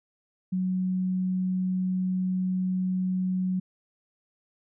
sine tone, 185 Hz, F#3, in tune, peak -24 dBFS, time 0.52-3.6 s, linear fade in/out 10 ms, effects none

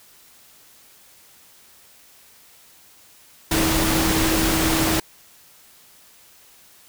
sine tone in noise, 321.6 Hz, E4, 43 cents flat, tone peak -22 dBFS, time 3.51-5 s, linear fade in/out 5 ms, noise pink, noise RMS -21 dBFS, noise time 3.51-5 s, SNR -4 dB, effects white hiss -51 dBFS RMS until 6.88 s

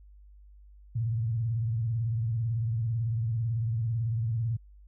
sine tone with vibrato, 114.1 Hz, A#2, 37 cents flat, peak -26 dBFS, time 0.95-4.57 s, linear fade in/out 10 ms, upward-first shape sine, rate 18 Hz, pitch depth 120 cents each way, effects added 50 Hz sine -50 dBFS peak until 4.87 s

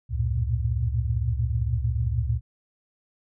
sine tone cluster, 69.1 / 86.7 / 104.4 / 113.4 / 120.1 Hz, C#2 / F2 / G#2 / A#2 / B2, -5 / -12 / +10 / -47 / -48 cents, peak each -26 / -32 / -34 / -26 / -32 dBFS, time 0.09-2.41 s, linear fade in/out 50 ms, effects none

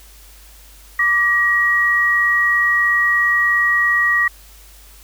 sine tone pair together, 1169 / 1901.5 Hz, D6 / A#6, -8 / +34 cents, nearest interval minor sixth, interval 842 cents, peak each -21 / -13 dBFS, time 0.99-4.28 s, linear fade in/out 5 ms, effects added 50 Hz sine -43 dBFS peak until 5.03 s + white hiss -46 dBFS RMS until 5.03 s

